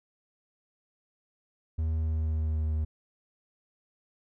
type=tone with pitch glide; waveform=triangle; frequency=79.6 to 77.6 Hz; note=D#2 to D#2; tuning=+40 to -4 cents; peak=-24 dBFS; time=1.78-2.85 s; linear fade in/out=10 ms; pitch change=-44 cents; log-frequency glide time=1.94-2.73 s; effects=none